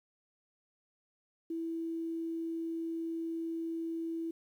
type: tone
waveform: sine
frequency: 329.6 Hz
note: E4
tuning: in tune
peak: -34 dBFS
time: 1.5-4.31 s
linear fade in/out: 5 ms
effects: 11-bit